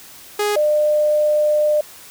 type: tone pair in turn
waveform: sawtooth / sine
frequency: 415.3 / 601.3 Hz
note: G#4 / D5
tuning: 0 / +41 cents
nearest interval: tritone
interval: 641 cents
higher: second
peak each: -13 dBFS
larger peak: neither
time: 0.39-0.56 / 0.56-1.81 s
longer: second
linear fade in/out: 5 ms
effects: white hiss -41 dBFS RMS until 2.1 s